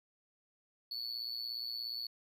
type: tone with amplitude modulation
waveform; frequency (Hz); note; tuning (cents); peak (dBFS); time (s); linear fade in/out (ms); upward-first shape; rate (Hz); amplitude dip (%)
triangle; 4437; C#8; +1; -33; 0.91-2.07; 5; sine; 117; 85
effects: none